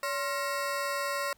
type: ring-modulated tone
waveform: 25% pulse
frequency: 817 Hz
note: G#5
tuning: 29 cents flat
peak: -23 dBFS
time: 0.03-1.33 s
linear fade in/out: 2 ms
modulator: 249 Hz
effects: pink hiss -65 dBFS RMS until 1.37 s